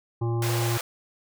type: harmonic tone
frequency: 116.54 Hz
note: A#2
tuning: in tune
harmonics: 1 / 3 / 5 / 7 / 9 / 10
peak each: -24 / -30 / -45 / -38 / -42 / -49 dBFS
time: 0.21-0.78 s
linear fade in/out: 10 ms
type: high-pass noise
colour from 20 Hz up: pink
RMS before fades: -32 dBFS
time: 0.42-0.81 s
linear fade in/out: 2 ms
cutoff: 450 Hz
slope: 96 dB/octave
effects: none